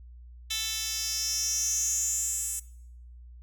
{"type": "tone with high-pass filter sweep", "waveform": "10% pulse", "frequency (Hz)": 440.5, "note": "A4", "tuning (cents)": 2, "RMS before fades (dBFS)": -30, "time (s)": [0.5, 2.6], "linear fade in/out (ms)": 10, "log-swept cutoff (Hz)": [3900, 8500], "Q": 6.2, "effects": ["noise-tail reverb RT60 0.7 s tail -20 dB re dry", "added 60 Hz sine -45 dBFS peak until 3.42 s"]}